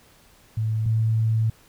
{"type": "tone pair in turn", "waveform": "sine", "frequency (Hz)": [110, 111.34], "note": ["A2", "A2"], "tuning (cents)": [0, 21], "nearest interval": "unison", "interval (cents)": 21, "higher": "second", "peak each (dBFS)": [-21, -18], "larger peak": "second", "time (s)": [[0.57, 0.86], [0.86, 1.5]], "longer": "second", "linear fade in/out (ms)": 5, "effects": ["pink hiss -55 dBFS RMS until 1.68 s"]}